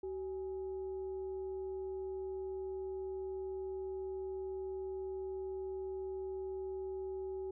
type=tone with frequency modulation; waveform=sine; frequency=380.5 Hz; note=F#4; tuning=48 cents sharp; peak=-38 dBFS; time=0.03-7.51 s; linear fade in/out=5 ms; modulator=447 Hz; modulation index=0.28; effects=none